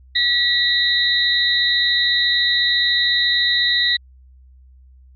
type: tone cluster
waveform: sine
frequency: 1940 / 3751 / 4003 Hz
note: B6 / A#7 / B7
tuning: -31 / +10 / +23 cents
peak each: -19 dBFS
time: 0.15-3.97 s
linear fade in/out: 10 ms
effects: added 64 Hz sine -44 dBFS peak until 5.15 s + Opus 48 kbps